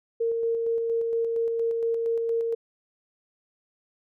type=tone with tremolo; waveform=sine; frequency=460 Hz; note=A#4; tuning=23 cents flat; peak=-22 dBFS; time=0.2-2.55 s; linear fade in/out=10 ms; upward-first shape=square; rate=4.3 Hz; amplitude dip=25%; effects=none